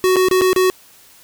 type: tone with dropouts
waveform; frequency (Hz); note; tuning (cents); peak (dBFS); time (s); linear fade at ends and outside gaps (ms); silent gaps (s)
square; 371.5; F#4; +7; -12; 0.04-0.7; 0; 0.159-0.166 / 0.285-0.312 / 0.411-0.417 / 0.531-0.562
effects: white hiss -47 dBFS RMS until 1.23 s